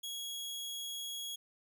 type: tone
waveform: sawtooth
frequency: 3322 Hz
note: G#7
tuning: in tune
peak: -36 dBFS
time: 0.03-1.36 s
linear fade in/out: 10 ms
effects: none